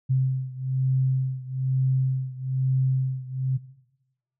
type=beating tone pair; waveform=sine; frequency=130.81 / 131.91 Hz; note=C3 / C3; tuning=0 / +14 cents; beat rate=1.1 Hz; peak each=-23 / -25 dBFS; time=0.09-3.58 s; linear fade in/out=20 ms; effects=noise-tail reverb RT60 1.0 s tail -19 dB re dry